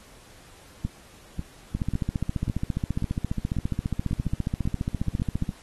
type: two click trains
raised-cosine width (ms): 5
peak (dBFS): -13 / -15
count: 56 / 9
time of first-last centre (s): 1.75-5.491 / 0.85-5.198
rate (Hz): 14.7 / 1.84
effects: pink hiss -52 dBFS RMS until 5.62 s + AAC 32 kbps